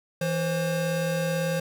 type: tone pair together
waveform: square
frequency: 164.29 / 531 Hz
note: E3 / C5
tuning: -6 / +25 cents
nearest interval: octave + minor sixth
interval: 2031 cents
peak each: -28 dBFS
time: 0.21-1.6 s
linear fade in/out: 5 ms
effects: none